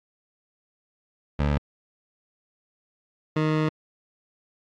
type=tone pair in turn; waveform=20% pulse; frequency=72.5 / 155.23 Hz; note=D2 / D#3; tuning=-22 / -4 cents; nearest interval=octave + minor second; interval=1318 cents; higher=second; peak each=-16 dBFS; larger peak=neither; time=1.39-1.58 / 3.36-3.69 s; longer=second; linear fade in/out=5 ms; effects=low-pass 3000 Hz 12 dB/octave + AAC 64 kbps